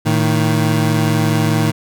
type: tone pair together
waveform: 25% pulse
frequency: 111.88 / 155.56 Hz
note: A2 / D#3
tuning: +29 / 0 cents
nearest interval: tritone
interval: 571 cents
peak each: -12 dBFS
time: 0.05-1.72 s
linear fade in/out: 20 ms
effects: none